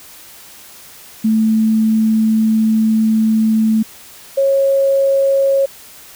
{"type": "tone pair in turn", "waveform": "sine", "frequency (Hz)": [220, 547.2], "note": ["A3", "C#5"], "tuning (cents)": [0, -23], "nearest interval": "octave + major third", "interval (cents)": 1577, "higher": "second", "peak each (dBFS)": -10, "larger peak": "neither", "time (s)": [[1.24, 3.83], [4.37, 5.66]], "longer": "first", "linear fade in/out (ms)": 10, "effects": ["white hiss -39 dBFS RMS until 6.15 s"]}